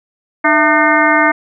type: harmonic tone with a mistuned harmonic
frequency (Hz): 303.2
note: D#4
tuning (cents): -45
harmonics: 1 / 2 / 3 / 4 / 5 / 6 / 7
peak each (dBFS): -16 / -16 / -16 / -16 / -16 / -16 / -16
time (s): 0.44-1.32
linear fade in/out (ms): 10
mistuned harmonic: 2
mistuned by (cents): +150
effects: none